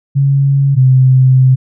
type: tone pair in turn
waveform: sine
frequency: 138.59 / 130.05 Hz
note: C#3 / C3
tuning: 0 / -10 cents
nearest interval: minor second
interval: 110 cents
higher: first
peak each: -7 / -4 dBFS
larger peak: second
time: 0.15-0.76 / 0.76-1.56 s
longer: second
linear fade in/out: 20 ms
effects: none